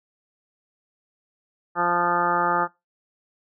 harmonic tone with a mistuned harmonic, 174.61 Hz, F3, in tune, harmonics 1 / 2 / 3 / 4 / 5 / 6 / 7 / 8 / 9 / 10, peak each -34 / -30 / -31 / -30 / -24 / -36 / -24 / -30 / -33 / -36 dBFS, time 1.75-2.68 s, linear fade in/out 50 ms, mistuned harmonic 9, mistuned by -33 cents, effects noise-tail reverb RT60 0.2 s tail -19 dB re dry

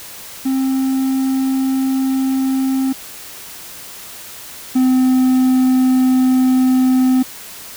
triangle tone pair in turn, 264.9 / 257.2 Hz, C4 / C4, +22 / -30 cents, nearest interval minor second, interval 52 cents, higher first, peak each -12 / -8 dBFS, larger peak second, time 0.45-2.93 / 4.75-7.23 s, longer neither, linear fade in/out 10 ms, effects white hiss -34 dBFS RMS until 7.76 s

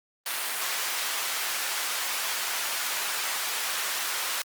pink high-pass noise, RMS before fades -30 dBFS, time 0.26-4.42 s, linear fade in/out 2 ms, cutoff 1100 Hz, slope 12 dB/octave, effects Opus 32 kbps

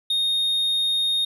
triangle tone, 3700 Hz, A#7, 14 cents flat, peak -18 dBFS, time 0.1-1.25 s, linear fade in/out 5 ms, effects resampled to 32000 Hz

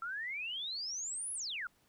sine exponential two-way sweep, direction up then down, 1328 to 10860 to 1328 Hz, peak -37 dBFS, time 0.02-1.67 s, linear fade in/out 2 ms, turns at 1.33 s, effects pink hiss -71 dBFS RMS until 1.88 s

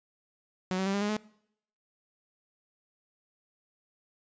sawtooth tone with pitch steps, 185 / 190.31 / 195.77 / 201.4 / 207.2 / 213.1 Hz, F#3 / F#3 / G3 / G3 / G#3 / G#3, 0 / +49 / -2 / +47 / -4 / +45 cents, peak -24 dBFS, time 0.71-1.166 s, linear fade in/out 0 ms, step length 76 ms, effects noise-tail reverb RT60 0.7 s tail -22 dB re dry + resampled to 16000 Hz

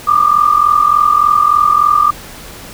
sine tone pair together, 1174.7 / 1218.1 Hz, D6 / D#6, 0 / -37 cents, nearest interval minor second, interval 63 cents, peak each -10 dBFS, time 0.07-2.11 s, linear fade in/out 10 ms, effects pink hiss -32 dBFS RMS until 2.73 s

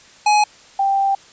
square / sine tone pair in turn, 839 / 786.2 Hz, G#5 / G5, +17 / +5 cents, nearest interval minor second, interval 112 cents, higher first, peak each -12 / -14 dBFS, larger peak first, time 0.26-0.44 / 0.79-1.15 s, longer second, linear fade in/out 5 ms, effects white hiss -46 dBFS RMS until 1.32 s + resampled to 16000 Hz

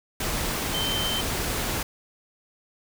sine tone in noise, 3099 Hz, G7, 21 cents flat, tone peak -27 dBFS, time 0.74-1.21 s, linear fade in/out 5 ms, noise pink, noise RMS -28 dBFS, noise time 0.2-1.83 s, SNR -2 dB, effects none

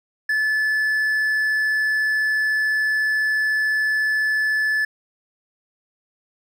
triangle tone, 1733 Hz, A6, 27 cents flat, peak -16 dBFS, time 0.29-4.85 s, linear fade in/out 5 ms, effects none

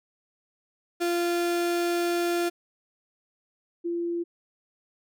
35% pulse / sine tone pair in turn, 346.2 / 342.6 Hz, F4 / F4, -15 / -33 cents, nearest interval unison, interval 18 cents, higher first, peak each -22 / -26 dBFS, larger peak first, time 1-2.5 / 3.84-4.24 s, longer first, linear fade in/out 20 ms, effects none

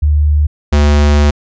sine / square tone pair in turn, 74.5 / 73.26 Hz, D2 / D2, +25 / -4 cents, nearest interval unison, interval 29 cents, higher first, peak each -7 dBFS, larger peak neither, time 0.02-0.47 / 0.72-1.31 s, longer second, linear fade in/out 10 ms, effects resampled to 16000 Hz

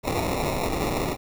violet noise with sample-and-hold, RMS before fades -26 dBFS, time 0.03-1.17 s, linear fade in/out 50 ms, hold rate 1575 Hz, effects none

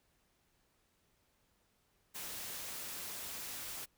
white noise, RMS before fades -44 dBFS, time 2.14-3.86 s, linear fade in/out 20 ms, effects pink hiss -75 dBFS RMS until 3.97 s

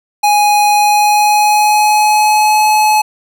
square tone with pitch glide, 830.6 to 854.4 Hz, G#5 to G#5, 0 to +49 cents, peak -8 dBFS, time 0.23-3.02 s, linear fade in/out 10 ms, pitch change +49 cents, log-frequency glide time 0.7-2.66 s, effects none

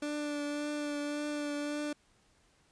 30% pulse tone with vibrato, 293.7 Hz, D4, in tune, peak -31 dBFS, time 0.02-1.93 s, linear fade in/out 5 ms, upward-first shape triangle, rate 1.8 Hz, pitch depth 20 cents each way, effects pink hiss -68 dBFS RMS until 2.71 s + resampled to 22050 Hz

